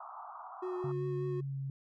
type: band-pass noise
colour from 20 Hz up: white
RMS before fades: -47 dBFS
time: 0-0.92 s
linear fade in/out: 5 ms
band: 680 to 1300 Hz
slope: 96 dB/octave
type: tone with vibrato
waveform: triangle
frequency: 365.1 Hz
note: F#4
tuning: 23 cents flat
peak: -33 dBFS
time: 0.62-1.41 s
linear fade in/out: 10 ms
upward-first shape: triangle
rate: 5.1 Hz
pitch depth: 18 cents each way
type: tone with pitch glide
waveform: sine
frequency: 140.1 to 136.19 Hz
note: C#3 to C#3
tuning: +19 to -30 cents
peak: -35 dBFS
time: 0.84-1.7 s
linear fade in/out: 2 ms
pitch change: -49 cents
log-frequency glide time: 1.31-1.57 s
effects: none

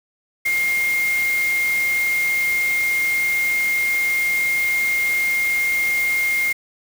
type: tone in noise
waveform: sine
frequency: 2126 Hz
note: C7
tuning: 27 cents sharp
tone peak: -17 dBFS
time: 0.45-6.53 s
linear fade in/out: 10 ms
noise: white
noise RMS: -31 dBFS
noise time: 0.45-6.53 s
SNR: +11 dB
effects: none

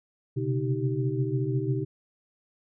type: tone cluster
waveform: sine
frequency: 126.4 / 132.3 / 140.5 / 313.7 / 388.5 Hz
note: B2 / C3 / C#3 / D#4 / G4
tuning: +41 / +20 / +24 / +14 / -16 cents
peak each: -28 / -33 / -32 / -33 / -32 dBFS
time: 0.36-1.85 s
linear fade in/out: 20 ms
effects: none

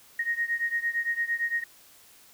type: beating tone pair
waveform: sine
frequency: 1864.7 / 1873.5 Hz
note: A#6 / A#6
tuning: 0 / +8 cents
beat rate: 8.8 Hz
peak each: -28 / -30 dBFS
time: 0.19-1.64 s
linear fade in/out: 5 ms
effects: white hiss -55 dBFS RMS until 2.33 s

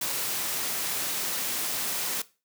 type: high-pass noise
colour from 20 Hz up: white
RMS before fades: -30 dBFS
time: 0.01-2.22 s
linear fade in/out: 5 ms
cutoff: 130 Hz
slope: 12 dB/octave
effects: noise-tail reverb RT60 0.3 s tail -18 dB re dry

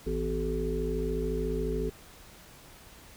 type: harmonic tone with a mistuned harmonic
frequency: 54 Hz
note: A1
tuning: 32 cents flat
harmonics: 1 / 3 / 5 / 7 / 8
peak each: -32 / -37 / -37 / -35 / -33 dBFS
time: 0.06-1.9 s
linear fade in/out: 10 ms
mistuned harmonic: 5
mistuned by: -110 cents
effects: pink hiss -52 dBFS RMS until 3.16 s

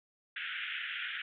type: band-pass noise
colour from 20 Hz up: pink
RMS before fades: -39 dBFS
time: 0.36-1.22 s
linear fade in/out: 5 ms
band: 1400 to 3400 Hz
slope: 96 dB/octave
effects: none

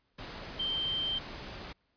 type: tone in noise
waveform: sine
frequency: 3133 Hz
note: G7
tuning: 2 cents flat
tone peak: -30 dBFS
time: 0.59-1.19 s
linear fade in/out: 10 ms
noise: pink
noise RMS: -43 dBFS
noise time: 0.18-1.73 s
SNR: +10 dB
effects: pink hiss -75 dBFS RMS until 1.96 s + resampled to 11025 Hz

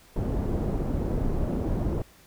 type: low-pass noise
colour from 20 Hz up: pink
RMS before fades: -27 dBFS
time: 0.16-2.02 s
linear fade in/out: 2 ms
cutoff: 450 Hz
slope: 12 dB/octave
effects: pink hiss -55 dBFS RMS until 2.26 s

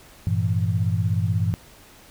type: chord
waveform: sine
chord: E diminished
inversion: first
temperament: equal with one note detuned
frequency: 98 / 114.41 / 164.81 Hz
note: G2 / Bb2 / E3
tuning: 0 / -32 / 0 cents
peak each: -22 / -24 / -26 dBFS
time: 0.27-1.54 s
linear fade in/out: 0 ms
effects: pink hiss -49 dBFS RMS until 2.1 s

